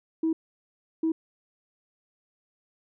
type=tone bursts at uneven times; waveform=sine; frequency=322.8 Hz; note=E4; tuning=36 cents flat; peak=-21 dBFS; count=2; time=0.23-0.33 / 1.03-1.12 s; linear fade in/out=5 ms; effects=tanh soft clip ceiling -18 dBFS